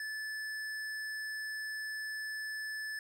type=tone with hard clipping; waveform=sine; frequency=1740 Hz; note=A6; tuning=20 cents flat; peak=-39 dBFS; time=0-2.99 s; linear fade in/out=2 ms; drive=12 dB; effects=none